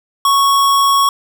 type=tone; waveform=square; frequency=1108 Hz; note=C#6; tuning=1 cent flat; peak=-10 dBFS; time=0.25-1.09 s; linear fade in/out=2 ms; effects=none